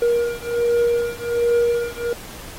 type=beating tone pair; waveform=triangle; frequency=473.2 / 474.5 Hz; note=A#4 / A#4; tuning=+26 / +31 cents; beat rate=1.3 Hz; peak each=-18 / -18 dBFS; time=0.02-2.13 s; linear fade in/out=2 ms; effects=pink hiss -38 dBFS RMS until 2.58 s + AAC 48 kbps